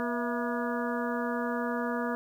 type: harmonic tone with a mistuned harmonic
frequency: 240.8 Hz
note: B3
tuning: 44 cents flat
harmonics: 1 / 2 / 3 / 4 / 5 / 6 / 7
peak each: -32 / -35 / -37 / -38 / -39 / -40 / -40 dBFS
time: 0-2.15 s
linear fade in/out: 0 ms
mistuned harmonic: 3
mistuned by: -130 cents
effects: 10-bit